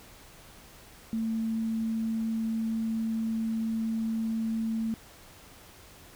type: tone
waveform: sine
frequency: 223.9 Hz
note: A3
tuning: 30 cents sharp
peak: -27 dBFS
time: 1.13-4.94 s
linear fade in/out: 0 ms
effects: pink hiss -52 dBFS RMS until 6.15 s